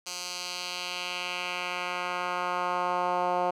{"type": "tone with band-pass filter sweep", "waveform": "10% pulse", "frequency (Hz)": 178.8, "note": "F3", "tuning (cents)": 41, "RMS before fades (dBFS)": -31, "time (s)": [0.06, 3.51], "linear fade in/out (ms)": 10, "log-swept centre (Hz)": [5800, 730], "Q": 1.5, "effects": []}